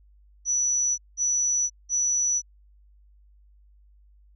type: tone bursts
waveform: sine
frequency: 5920 Hz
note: F#8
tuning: in tune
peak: -21 dBFS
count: 3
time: 0.45-2.42 s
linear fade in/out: 50 ms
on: 530 ms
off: 190 ms
effects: added 50 Hz sine -53 dBFS peak until 4.35 s